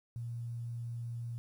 sine tone with quantisation, 117.9 Hz, A#2, 20 cents sharp, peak -37 dBFS, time 0.16-1.38 s, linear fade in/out 0 ms, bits 11, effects none

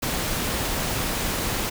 pink noise, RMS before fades -26 dBFS, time 0.02-1.7 s, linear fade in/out 10 ms, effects none

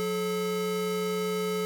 square tone pair together, 180.7 / 430.4 Hz, F#3 / A4, -41 / -38 cents, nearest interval octave + minor third, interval 1503 cents, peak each -34 / -29 dBFS, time 0-1.65 s, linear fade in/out 0 ms, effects none

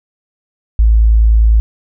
sine tone, 55 Hz, A1, in tune, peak -5 dBFS, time 0.79-1.6 s, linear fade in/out 0 ms, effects none

